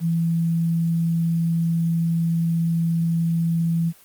sine tone with quantisation, 166.4 Hz, E3, 17 cents sharp, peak -18 dBFS, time 0-3.93 s, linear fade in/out 50 ms, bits 8, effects white hiss -51 dBFS RMS until 4.04 s + Opus 32 kbps

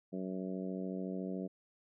harmonic tone, 93.8 Hz, F#2, 24 cents sharp, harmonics 2 / 3 / 4 / 5 / 6 / 7, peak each -39 / -43 / -45 / -47 / -49 / -50 dBFS, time 0.12-1.48 s, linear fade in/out 20 ms, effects none

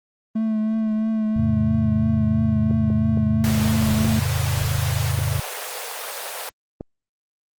triangle tone with vibrato, 218.7 Hz, A3, 10 cents flat, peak -17 dBFS, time 0.35-4.2 s, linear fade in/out 10 ms, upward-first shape triangle, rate 3 Hz, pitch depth 29 cents each way
sine chord, F augmented, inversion none, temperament equal with one note detuned, 87.31 / 110.32 / 138.59 Hz, F2 / A2 / C#3, 0 / +5 / 0 cents, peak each -24 dBFS, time 1.36-5.4 s, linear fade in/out 5 ms
clicks, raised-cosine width 2 ms, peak -17 dBFS, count 6, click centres 2.711 / 2.902 / 3.174 / 4.048 / 5.189 / 6.809 s
pink high-pass noise, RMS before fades -30 dBFS, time 3.44-6.49 s, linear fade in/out 0 ms, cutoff 460 Hz, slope 48 dB/octave
effects Opus 24 kbps

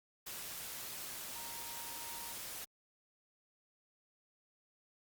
sine tone in noise, 932.3 Hz, A#5, in tune, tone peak -52 dBFS, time 1.35-2.33 s, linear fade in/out 10 ms, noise white, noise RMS -45 dBFS, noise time 0.26-2.65 s, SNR -10 dB, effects Opus 48 kbps

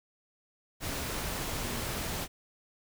sine tone in noise, 238.4 Hz, A#3, 39 cents sharp, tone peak -43 dBFS, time 1.61-1.84 s, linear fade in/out 50 ms, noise pink, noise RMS -35 dBFS, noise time 0.8-2.28 s, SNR -11 dB, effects none

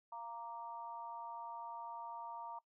sine tone with amplitude modulation, 932 Hz, A#5, 1 cent flat, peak -40 dBFS, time 0.12-2.59 s, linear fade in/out 5 ms, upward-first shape sine, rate 240 Hz, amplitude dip 90%, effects noise-tail reverb RT60 0.1 s tail -21 dB re dry

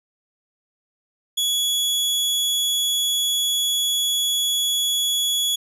sawtooth tone, 3375 Hz, G#7, 27 cents sharp, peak -16 dBFS, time 1.37-5.56 s, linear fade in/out 10 ms, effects resampled to 32000 Hz

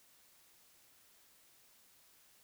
silence, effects white hiss -66 dBFS RMS until 2.43 s

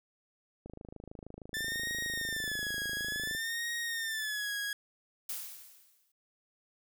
click train, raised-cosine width 2 ms, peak -32 dBFS, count 72, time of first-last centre 0.66-3.349 s, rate 26.4 Hz
sawtooth tone with vibrato, 1760 Hz, A6, in tune, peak -30 dBFS, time 1.54-4.73 s, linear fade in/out 2 ms, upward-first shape sine, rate 0.57 Hz, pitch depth 110 cents each way
blue noise with exponential decay, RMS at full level -36 dBFS, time 5.29-6.12 s, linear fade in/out 5 ms, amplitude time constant 180 ms
effects none

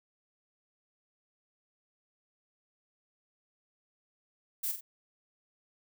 violet noise with echo, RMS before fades -33 dBFS, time 4.63-4.72 s, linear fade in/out 10 ms, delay 45 ms, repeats 2, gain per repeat -7 dB, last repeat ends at 4.81 s, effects none

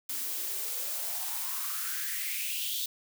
blue noise with high-pass filter sweep, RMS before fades -34 dBFS, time 0.09-2.86 s, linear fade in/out 5 ms, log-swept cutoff 250 to 3700 Hz, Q 5.3, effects none

